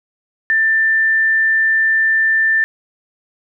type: tone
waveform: sine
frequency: 1780 Hz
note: A6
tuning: 20 cents sharp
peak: -11 dBFS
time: 0.5-2.64 s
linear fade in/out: 0 ms
effects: none